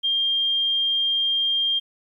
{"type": "tone", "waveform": "sine", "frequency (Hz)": 3202, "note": "G7", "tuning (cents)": 36, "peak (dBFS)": -19, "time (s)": [0.03, 1.8], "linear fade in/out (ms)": 20, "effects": ["10-bit"]}